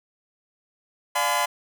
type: chord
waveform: sawtooth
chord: D diminished seventh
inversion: none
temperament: just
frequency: 587.3 / 704.8 / 845.8 / 1014.9 Hz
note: D5 / F5 / Ab5 / Cb6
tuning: 0 / +16 / +31 / +47 cents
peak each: -26 / -24 / -24 / -20 dBFS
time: 1.15-1.46 s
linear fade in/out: 10 ms
effects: none